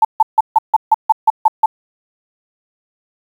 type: tone bursts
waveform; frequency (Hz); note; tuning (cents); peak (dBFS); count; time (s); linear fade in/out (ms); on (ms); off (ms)
sine; 880; A5; 0; -5; 10; 0.02-1.66; 5; 29; 150
effects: 7-bit